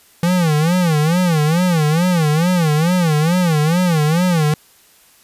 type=tone with vibrato; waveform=square; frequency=165.4 Hz; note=E3; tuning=6 cents sharp; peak=-13 dBFS; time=0.23-4.54 s; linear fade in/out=2 ms; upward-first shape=sine; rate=2.3 Hz; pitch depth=180 cents each way; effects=white hiss -50 dBFS RMS until 5.23 s + resampled to 32000 Hz